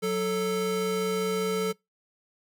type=tone pair together; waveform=square; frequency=185 / 440 Hz; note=F#3 / A4; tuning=0 / 0 cents; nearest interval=octave + minor third; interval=1500 cents; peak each=-32 / -27 dBFS; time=0.02-1.73 s; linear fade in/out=20 ms; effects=noise-tail reverb RT60 0.2 s tail -25 dB re dry